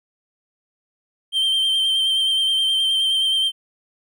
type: tone with vibrato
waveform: triangle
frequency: 3140 Hz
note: G7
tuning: 2 cents sharp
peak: -15 dBFS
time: 1.32-3.52 s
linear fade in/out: 50 ms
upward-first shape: sine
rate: 9.5 Hz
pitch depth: 22 cents each way
effects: none